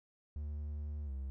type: tone with pitch glide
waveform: triangle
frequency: 74.1 to 67.17 Hz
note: D2 to C2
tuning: +16 to +46 cents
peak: -36 dBFS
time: 0.36-1.3 s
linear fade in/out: 0 ms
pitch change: -170 cents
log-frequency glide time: 1.05-1.11 s
effects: none